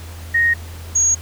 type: tone pair in turn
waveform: sine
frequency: 1864.7 / 6614 Hz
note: A#6 / G#8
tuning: 0 / -8 cents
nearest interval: octave + minor seventh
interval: 2192 cents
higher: second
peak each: -12 dBFS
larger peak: neither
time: 0.34-0.54 / 0.95-1.15 s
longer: neither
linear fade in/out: 10 ms
effects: added 83 Hz sine -31 dBFS peak until 1.21 s + pink hiss -40 dBFS RMS until 1.21 s